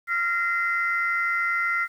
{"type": "tone cluster", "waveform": "sine", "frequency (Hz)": [1386, 1868, 2055], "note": ["F6", "A#6", "C7"], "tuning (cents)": [-14, 3, -32], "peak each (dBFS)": [-24, -31, -25], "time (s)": [0.07, 1.88], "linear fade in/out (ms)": 50, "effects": ["tanh soft clip ceiling -13 dBFS", "9-bit"]}